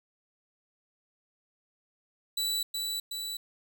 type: tone with echo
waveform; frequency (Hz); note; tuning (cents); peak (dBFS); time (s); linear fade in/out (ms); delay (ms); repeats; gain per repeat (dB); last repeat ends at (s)
sawtooth; 3951; B7; 0; -25; 2.37-2.63; 5; 370; 2; -3; 3.37
effects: none